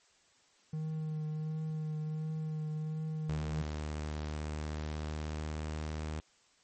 triangle tone with vibrato, 155.56 Hz, D#3, in tune, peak -32 dBFS, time 0.73-3.62 s, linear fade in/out 5 ms, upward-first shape triangle, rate 1.4 Hz, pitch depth 21 cents each way
sawtooth tone with pitch glide, 75.9 to 77.23 Hz, D#2 to D#2, -42 to -12 cents, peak -32 dBFS, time 3.29-6.2 s, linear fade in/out 0 ms, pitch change +30 cents, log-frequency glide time 4.26-5.86 s
effects white hiss -67 dBFS RMS until 6.63 s + MP3 32 kbps

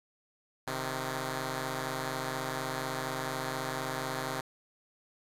5% pulse tone pair together, 130.81 / 154.98 Hz, C3 / D#3, 0 / -7 cents, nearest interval minor third, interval 293 cents, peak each -23 / -27 dBFS, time 0.67-4.41 s, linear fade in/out 5 ms, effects resampled to 32000 Hz + 9-bit

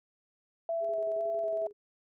sine tone with vibrato, 659.3 Hz, E5, in tune, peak -29 dBFS, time 0.69-1.67 s, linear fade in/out 2 ms, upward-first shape square, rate 2 Hz, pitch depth 18 cents each way
sine tone with tremolo, 412.6 Hz, G#4, 11 cents flat, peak -37 dBFS, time 0.8-1.73 s, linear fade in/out 50 ms, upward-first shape square, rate 11 Hz, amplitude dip 50%
effects none

